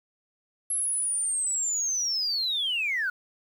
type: linear sweep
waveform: sine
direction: down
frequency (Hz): 11175 to 1415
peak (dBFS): -24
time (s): 0.7-3.1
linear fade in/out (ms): 5
effects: tanh soft clip ceiling -20 dBFS + 9-bit